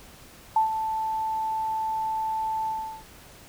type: tone with ADSR envelope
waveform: sine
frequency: 880 Hz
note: A5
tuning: in tune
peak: -16 dBFS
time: 0.56-3.04 s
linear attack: 4 ms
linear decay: 120 ms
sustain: -9 dB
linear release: 370 ms
effects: pink hiss -49 dBFS RMS until 3.48 s